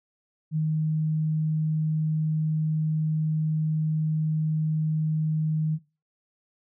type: tone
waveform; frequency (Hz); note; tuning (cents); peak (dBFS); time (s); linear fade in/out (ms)
sine; 156; D#3; +5; -22; 0.51-5.79; 50
effects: noise-tail reverb RT60 0.3 s tail -19 dB re dry